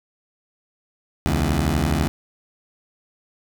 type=beating tone pair; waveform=15% pulse; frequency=69.3 / 81.3 Hz; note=C#2 / E2; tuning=0 / -23 cents; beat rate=12 Hz; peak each=-15 dBFS; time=1.26-2.08 s; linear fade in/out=0 ms; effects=none